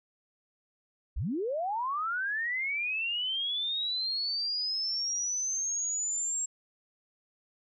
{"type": "linear sweep", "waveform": "sine", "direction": "up", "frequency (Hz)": [34.58, 7580], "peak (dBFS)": -29, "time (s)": [1.16, 6.46], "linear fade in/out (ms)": 10, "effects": []}